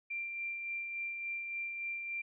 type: tone with tremolo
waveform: sine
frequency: 2368 Hz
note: D7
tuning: 14 cents sharp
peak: -35 dBFS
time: 0.1-2.22 s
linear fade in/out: 10 ms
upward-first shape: sine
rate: 3.5 Hz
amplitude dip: 35%
effects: none